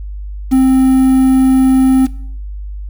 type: tone with quantisation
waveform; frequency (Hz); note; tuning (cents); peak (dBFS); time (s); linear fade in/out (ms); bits
triangle; 262.4; C4; +5; -4; 0.51-2.07; 20; 5
effects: noise-tail reverb RT60 0.6 s tail -19 dB re dry + added 50 Hz sine -22 dBFS peak until 2.89 s